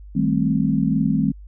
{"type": "chord", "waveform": "sine", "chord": "A half-diminished seventh", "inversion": "second", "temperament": "just", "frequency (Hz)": [158.4, 198, 220, 264], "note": ["Eb3", "G3", "A3", "C4"], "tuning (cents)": [31, 18, 0, 16], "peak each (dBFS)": -22, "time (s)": [0.15, 1.32], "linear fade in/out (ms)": 10, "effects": ["added 50 Hz sine -37 dBFS peak until 1.47 s"]}